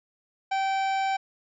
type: harmonic tone with a mistuned harmonic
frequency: 775 Hz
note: G5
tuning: 20 cents flat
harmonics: 1 / 2 / 3 / 4 / 5 / 6 / 7 / 9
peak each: -24 / -36 / -35 / -43 / -46 / -49 / -48 / -49 dBFS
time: 0.51-1.17 s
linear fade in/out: 10 ms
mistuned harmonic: 9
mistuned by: +20 cents
effects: none